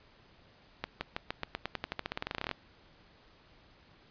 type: accelerating click train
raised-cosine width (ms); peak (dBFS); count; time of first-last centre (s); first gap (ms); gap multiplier
0.3; -17; 24; 0.84-2.513; 170; 0.91
effects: pink hiss -61 dBFS RMS until 4.1 s + resampled to 11025 Hz